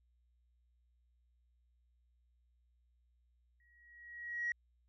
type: tone with exponential growth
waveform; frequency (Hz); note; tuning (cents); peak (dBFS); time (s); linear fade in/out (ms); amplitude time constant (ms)
sine; 1904; A#6; +36; -31; 3.6-4.52; 2; 200
effects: tanh soft clip ceiling -29 dBFS + added 60 Hz sine -70 dBFS peak until 4.88 s